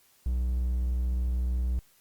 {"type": "tone", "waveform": "triangle", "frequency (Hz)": 61.74, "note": "B1", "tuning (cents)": 0, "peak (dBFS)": -23, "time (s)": [0.26, 1.79], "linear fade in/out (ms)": 0, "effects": ["white hiss -63 dBFS RMS until 2 s", "Opus 48 kbps"]}